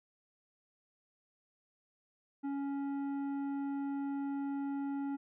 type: tone with tanh clipping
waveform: sine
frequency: 278.9 Hz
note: C#4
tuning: 11 cents sharp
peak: -36 dBFS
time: 2.43-5.17 s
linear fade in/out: 20 ms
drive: 10 dB
effects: none